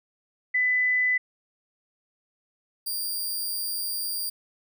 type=tone pair in turn; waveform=sine / 10% pulse; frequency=2000 / 4773 Hz; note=B6 / D8; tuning=+21 / +27 cents; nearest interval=octave + minor third; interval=1506 cents; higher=second; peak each=-20 / -21 dBFS; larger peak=first; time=0.54-1.18 / 2.86-4.3 s; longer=second; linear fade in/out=10 ms; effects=none